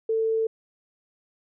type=tone; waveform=sine; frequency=445.9 Hz; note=A4; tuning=23 cents sharp; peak=-21 dBFS; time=0.09-0.47 s; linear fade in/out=5 ms; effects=none